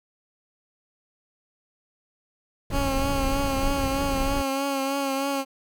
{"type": "noise", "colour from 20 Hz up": "brown", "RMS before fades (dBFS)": -28, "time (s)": [2.7, 4.42], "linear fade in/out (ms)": 5}
{"type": "tone with vibrato", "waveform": "15% pulse", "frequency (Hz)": 274.2, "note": "C#4", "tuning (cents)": -19, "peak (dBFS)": -18, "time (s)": [2.71, 5.45], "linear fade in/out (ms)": 50, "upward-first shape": "triangle", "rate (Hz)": 3.2, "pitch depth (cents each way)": 40}
{"effects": []}